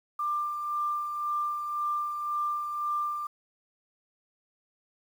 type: tone with tremolo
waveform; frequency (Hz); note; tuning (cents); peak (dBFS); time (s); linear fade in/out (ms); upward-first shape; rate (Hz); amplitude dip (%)
sine; 1189; D6; +21; -26; 0.19-3.27; 5; sine; 1.9; 45
effects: 9-bit